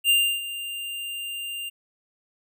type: tone with ADSR envelope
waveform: square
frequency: 2794 Hz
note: F7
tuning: in tune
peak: -16 dBFS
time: 0.04-1.7 s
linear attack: 55 ms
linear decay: 310 ms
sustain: -15 dB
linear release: 19 ms
effects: none